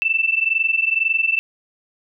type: tone pair together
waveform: sine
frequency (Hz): 2648 / 2670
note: E7 / E7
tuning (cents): +7 / +22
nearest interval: unison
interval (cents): 15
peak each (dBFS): -19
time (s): 0.02-1.39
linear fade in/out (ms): 0
effects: none